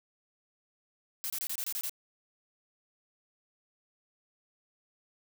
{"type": "noise bursts", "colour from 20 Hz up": "blue", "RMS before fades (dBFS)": -35, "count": 8, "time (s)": [1.24, 1.895], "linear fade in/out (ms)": 0, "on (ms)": 60, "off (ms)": 25, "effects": []}